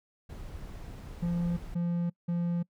brown noise, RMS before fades -42 dBFS, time 0.29-1.75 s, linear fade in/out 10 ms
triangle tone bursts, 172.5 Hz, F3, 21 cents flat, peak -25 dBFS, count 3, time 1.22-2.63 s, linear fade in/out 10 ms, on 350 ms, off 180 ms
effects noise-tail reverb RT60 0.1 s tail -25 dB re dry

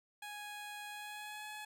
15% pulse tone with pitch glide, 830.6 to 847.6 Hz, G#5 to G#5, 0 to +35 cents, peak -38 dBFS, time 0.22-1.65 s, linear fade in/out 5 ms, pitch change +35 cents, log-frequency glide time 0.88-1.47 s, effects none

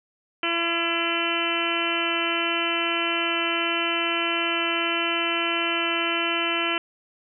harmonic tone, 337.4 Hz, E4, 40 cents sharp, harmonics 1 / 2 / 3 / 4 / 5 / 6 / 7 / 8 / 9, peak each -30 / -33 / -34 / -30 / -34 / -34 / -30 / -29 / -29 dBFS, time 0.43-6.78 s, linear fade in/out 2 ms, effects none

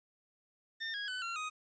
25% pulse tone with pitch steps, 1809 / 1649.3 / 1503.7 / 1371 / 1249.9 Hz, A6 / G#6 / F#6 / F6 / D#6, +48 / -12 / +28 / -32 / +7 cents, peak -33 dBFS, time 0.8-1.5 s, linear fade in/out 20 ms, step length 140 ms, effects resampled to 16000 Hz + 11-bit

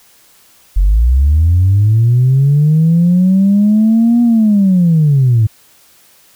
sine linear two-way sweep, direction up then down, 43 to 240.2 to 105.3 Hz, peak -5 dBFS, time 0.76-5.47 s, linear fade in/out 10 ms, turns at 4.22 s, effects tanh soft clip ceiling -3 dBFS + white hiss -47 dBFS RMS until 6.35 s

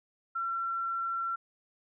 sine tone, 1357 Hz, E6, 50 cents sharp, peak -30 dBFS, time 0.35-1.36 s, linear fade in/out 10 ms, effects none

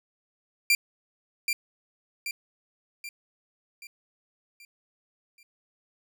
sawtooth tone with echo, 2372 Hz, D7, 17 cents sharp, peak -15 dBFS, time 0.7-0.75 s, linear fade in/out 2 ms, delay 780 ms, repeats 6, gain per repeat -6 dB, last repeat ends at 5.43 s, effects none

